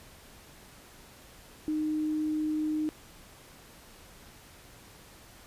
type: tone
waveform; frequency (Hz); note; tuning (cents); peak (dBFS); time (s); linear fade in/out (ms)
sine; 307.6; D#4; -20; -27; 1.68-2.89; 0
effects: pink hiss -53 dBFS RMS until 5.46 s + resampled to 32000 Hz